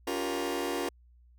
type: chord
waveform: sawtooth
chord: G half-diminished seventh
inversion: second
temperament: just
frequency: 282.2 / 352.8 / 392 / 470.4 Hz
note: Db4 / F4 / G4 / Bb4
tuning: +31 / +18 / 0 / +16 cents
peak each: -32 / -30 / -35 / -32 dBFS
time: 0.07-0.89 s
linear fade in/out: 5 ms
effects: added 60 Hz sine -56 dBFS peak until 1.38 s